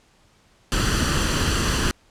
pink noise with comb filter, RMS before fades -21 dBFS, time 0.72-1.91 s, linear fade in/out 0 ms, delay 0.67 ms, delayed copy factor +0.6, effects pink hiss -58 dBFS RMS until 2.1 s + low-pass 8000 Hz 12 dB/octave

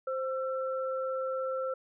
sine tone pair together, 523.3 / 1341.7 Hz, C5 / E6, 0 / +30 cents, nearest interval octave + major third, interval 1630 cents, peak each -31 / -37 dBFS, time 0.07-1.74 s, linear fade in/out 5 ms, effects none

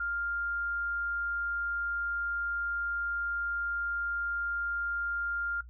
sine tone, 1400 Hz, F6, 4 cents sharp, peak -30 dBFS, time 0-5.61 s, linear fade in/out 5 ms, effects noise-tail reverb RT60 0.1 s tail -17 dB re dry + added 60 Hz sine -46 dBFS peak until 5.69 s

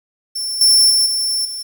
sawtooth tone with level steps, 5390 Hz, E8, 38 cents sharp, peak -18 / -6 / -9 / -14 / -22 dBFS, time 0.35-1.63 s, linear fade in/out 10 ms, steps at 0.61 / 0.9 / 1.06 / 1.45 s, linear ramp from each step 2 ms, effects 8-bit

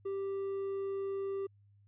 sine tone with hard clipping, 392 Hz, G4, in tune, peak -35 dBFS, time 0.05-1.47 s, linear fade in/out 10 ms, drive 3 dB, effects added 101 Hz sine -61 dBFS peak until 1.87 s + resampled to 8000 Hz

